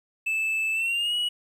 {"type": "tone with pitch glide", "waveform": "triangle", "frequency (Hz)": [2629, 2917], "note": ["E7", "F#7"], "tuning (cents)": [-5, -25], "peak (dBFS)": -22, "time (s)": [0.26, 1.29], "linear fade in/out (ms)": 10, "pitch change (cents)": 180, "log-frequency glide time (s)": [0.73, 1.15], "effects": ["10-bit"]}